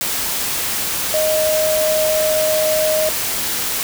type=tone in noise; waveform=sine; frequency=622.3 Hz; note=D#5; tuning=in tune; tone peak=-15 dBFS; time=1.14-3.09 s; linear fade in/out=0 ms; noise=white; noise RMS=-21 dBFS; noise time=0.01-3.83 s; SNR=+3 dB; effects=none